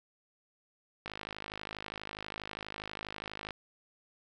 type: click train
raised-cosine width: 0.3 ms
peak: -23 dBFS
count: 129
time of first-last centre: 1.06-3.507 s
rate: 52.3 Hz
effects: none